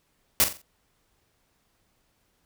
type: noise with echo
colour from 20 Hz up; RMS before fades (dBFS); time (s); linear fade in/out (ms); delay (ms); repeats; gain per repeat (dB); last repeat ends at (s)
white; -19; 0.4-0.44; 0; 44; 4; -9; 0.616
effects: pink hiss -70 dBFS RMS until 2.45 s